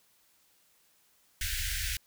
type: band-stop noise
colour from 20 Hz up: pink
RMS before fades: -33 dBFS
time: 1.41-1.97 s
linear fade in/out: 2 ms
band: 100 to 1500 Hz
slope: 96 dB/octave
effects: white hiss -67 dBFS RMS until 2.06 s